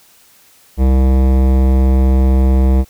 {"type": "tone with hard clipping", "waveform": "sine", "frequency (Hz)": 65.41, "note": "C2", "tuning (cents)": 0, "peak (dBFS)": -10, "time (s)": [0.77, 2.85], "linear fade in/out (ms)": 50, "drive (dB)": 17, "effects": ["white hiss -48 dBFS RMS until 2.89 s"]}